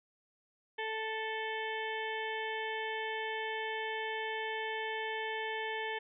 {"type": "harmonic tone", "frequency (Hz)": 440, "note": "A4", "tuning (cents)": 0, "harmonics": [1, 2, 4, 5, 6, 7, 8], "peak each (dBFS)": [-40, -40, -40, -44, -50, -46, -52], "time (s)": [0.78, 5.99], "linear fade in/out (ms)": 10, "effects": []}